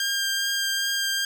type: tone with vibrato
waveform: 15% pulse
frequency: 1600 Hz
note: G6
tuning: 35 cents sharp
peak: -17 dBFS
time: 0-1.25 s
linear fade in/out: 2 ms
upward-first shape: triangle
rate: 2.5 Hz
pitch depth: 12 cents each way
effects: none